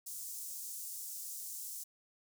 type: high-pass noise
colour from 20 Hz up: pink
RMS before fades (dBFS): -44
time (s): 0.06-1.84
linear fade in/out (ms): 10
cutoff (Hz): 6600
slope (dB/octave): 24
effects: none